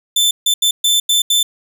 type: tone bursts at uneven times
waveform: sawtooth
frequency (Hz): 3537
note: A7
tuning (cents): +8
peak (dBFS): -8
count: 6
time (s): 0.16-0.31 / 0.46-0.54 / 0.62-0.71 / 0.84-1 / 1.09-1.22 / 1.3-1.43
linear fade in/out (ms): 5
effects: none